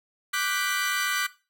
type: chord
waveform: sawtooth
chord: G major seventh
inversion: second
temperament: equal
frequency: 1174.7 / 1480 / 1568 / 1975.5 Hz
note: D6 / F#6 / G6 / B6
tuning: 0 / 0 / 0 / 0 cents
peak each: -27 / -26 / -29 / -27 dBFS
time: 0.33-1.27 s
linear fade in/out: 10 ms
effects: noise-tail reverb RT60 0.3 s tail -17 dB re dry